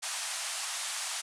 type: band-pass noise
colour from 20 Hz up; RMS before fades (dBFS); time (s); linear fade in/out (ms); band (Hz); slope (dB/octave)
white; -36; 0.02-1.22; 20; 650 to 10000; 48
effects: none